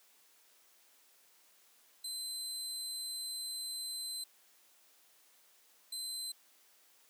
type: tone bursts at uneven times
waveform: 25% pulse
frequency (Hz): 4070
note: C8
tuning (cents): -49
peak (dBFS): -34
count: 2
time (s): 2.04-4.24 / 5.92-6.32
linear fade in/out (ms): 5
effects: white hiss -66 dBFS RMS until 7.09 s + high-pass 300 Hz 12 dB/octave